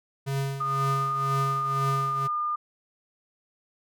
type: tone with tremolo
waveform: square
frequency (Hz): 137.2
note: C#3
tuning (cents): -17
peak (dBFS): -25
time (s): 0.26-2.28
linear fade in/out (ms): 20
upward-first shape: triangle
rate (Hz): 2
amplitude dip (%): 80
type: tone with pitch glide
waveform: sine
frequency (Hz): 1225 to 1208.8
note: D#6 to D6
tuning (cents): -27 to +50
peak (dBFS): -25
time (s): 0.6-2.56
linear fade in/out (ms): 10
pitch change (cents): -23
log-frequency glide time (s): 1.3-2.41
effects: none